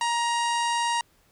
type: harmonic tone with a mistuned harmonic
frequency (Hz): 941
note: A#5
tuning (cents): +16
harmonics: 1 / 2 / 3 / 4 / 5 / 6 / 7 / 8 / 9 / 10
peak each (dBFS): -24 / -32 / -33 / -37 / -40 / -39 / -41 / -43 / -41 / -43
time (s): 0.01-1.01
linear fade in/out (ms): 2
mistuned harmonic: 4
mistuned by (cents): +24
effects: pink hiss -63 dBFS RMS until 1.31 s